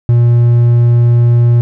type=tone; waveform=triangle; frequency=119.2 Hz; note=A#2; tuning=39 cents sharp; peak=-3 dBFS; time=0.09-1.61 s; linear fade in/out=0 ms; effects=none